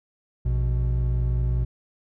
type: tone pair together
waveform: triangle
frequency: 58.27 / 123.47 Hz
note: A#1 / B2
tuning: 0 / 0 cents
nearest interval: octave + minor second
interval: 1300 cents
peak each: -20 / -23 dBFS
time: 0.45-1.65 s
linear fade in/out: 10 ms
effects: none